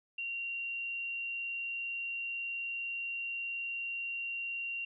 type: tone with frequency modulation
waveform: sine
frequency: 2759 Hz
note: F7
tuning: 22 cents flat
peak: -35 dBFS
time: 0.18-4.85 s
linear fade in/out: 5 ms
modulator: 37.8 Hz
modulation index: 0.25
effects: none